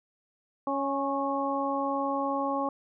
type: harmonic tone with a mistuned harmonic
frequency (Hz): 277.2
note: C#4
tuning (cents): 0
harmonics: 1 / 2 / 3 / 4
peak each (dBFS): -32 / -32 / -32 / -32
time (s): 0.67-2.69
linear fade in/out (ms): 2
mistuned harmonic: 4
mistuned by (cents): -20
effects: none